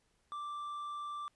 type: tone with hard clipping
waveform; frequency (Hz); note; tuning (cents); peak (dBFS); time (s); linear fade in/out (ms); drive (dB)
triangle; 1174.7; D6; 0; -40; 0.32-1.28; 0; 7
effects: pink hiss -75 dBFS RMS until 1.35 s + resampled to 24000 Hz